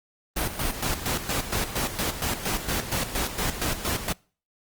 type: noise with tremolo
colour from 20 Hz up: pink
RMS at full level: -26 dBFS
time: 0.36-4.13 s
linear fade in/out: 10 ms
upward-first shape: square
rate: 4.3 Hz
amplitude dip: 65%
effects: noise-tail reverb RT60 0.4 s tail -25 dB re dry + Opus 32 kbps